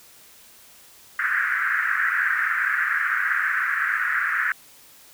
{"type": "band-pass noise", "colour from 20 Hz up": "white", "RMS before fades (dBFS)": -23, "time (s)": [1.19, 4.52], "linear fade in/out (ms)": 2, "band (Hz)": [1400, 1800], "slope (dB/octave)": 48, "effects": ["white hiss -50 dBFS RMS until 5.13 s"]}